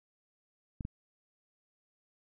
clicks, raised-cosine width 5 ms, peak -25 dBFS, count 2, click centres 0.808 / 0.851 s, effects none

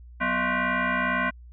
sine tone with frequency modulation, 246.5 Hz, B3, 3 cents flat, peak -22 dBFS, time 0.2-1.31 s, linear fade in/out 20 ms, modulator 431 Hz, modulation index 4.5, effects added 60 Hz sine -43 dBFS peak until 1.52 s

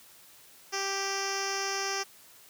10% pulse tone with low-pass filter, 392 Hz, G4, in tune, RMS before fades -32 dBFS, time 0.72-2.04 s, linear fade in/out 20 ms, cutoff 5600 Hz, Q 3.9, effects white hiss -55 dBFS RMS until 2.49 s + high-pass 80 Hz 12 dB/octave

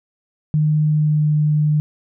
sine tone with pitch glide, 152.6 to 150.93 Hz, D#3 to D3, -33 to +48 cents, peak -13 dBFS, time 0.54-1.8 s, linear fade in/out 0 ms, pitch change -19 cents, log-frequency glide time 0.83-1.33 s, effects none

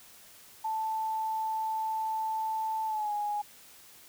sine tone with pitch glide, 880 to 830.6 Hz, A5 to G#5, 0 to 0 cents, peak -29 dBFS, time 0.64-3.42 s, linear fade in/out 10 ms, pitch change -100 cents, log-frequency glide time 2.86-3.12 s, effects white hiss -54 dBFS RMS until 4.08 s

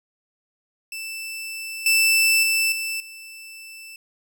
sawtooth tone with level steps, 2651 Hz, E7, 9 cents sharp, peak -27 / -12 / -15 / -22 / -35 dBFS, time 0.92-3.96 s, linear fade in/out 2 ms, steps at 1.86 / 2.43 / 2.72 / 3 s, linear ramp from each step 2 ms, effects none

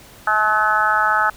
harmonic tone, 214.2 Hz, A3, 46 cents flat, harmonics 3 / 4 / 5 / 6 / 7 / 8, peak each -28 / -20 / -29 / -18 / -19 / -26 dBFS, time 0.27-1.3 s, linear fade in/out 5 ms, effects pink hiss -44 dBFS RMS until 1.36 s

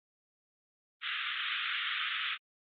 white band-pass noise, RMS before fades -35 dBFS, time 1.01-2.38 s, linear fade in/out 50 ms, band 1200 to 3600 Hz, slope 96 dB/octave, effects Opus 24 kbps

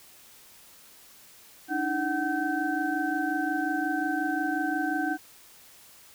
sine tone cluster, 292.2 / 317.8 / 746 / 1542 Hz, D4 / D#4 / F#5 / G6, -9 / +37 / +14 / -29 cents, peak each -31 dBFS, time 1.68-5.18 s, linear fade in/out 50 ms, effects white hiss -53 dBFS RMS until 6.14 s

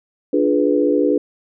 sine chord, D diminished seventh, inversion none, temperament equal with one note detuned, 293.7 / 349.2 / 420.1 / 493.9 Hz, D4 / F4 / Ab4 / Cb5, 0 / 0 / +20 / 0 cents, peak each -17 / -21 / -19 / -19 dBFS, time 0.33-1.18 s, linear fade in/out 5 ms, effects none

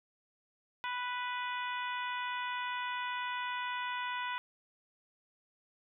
harmonic tone, 493.9 Hz, B4, in tune, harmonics 2 / 3 / 4 / 5 / 6 / 7, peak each -37 / -41 / -43 / -45 / -47 / -48 dBFS, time 0.84-4.38 s, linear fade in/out 0 ms, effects none

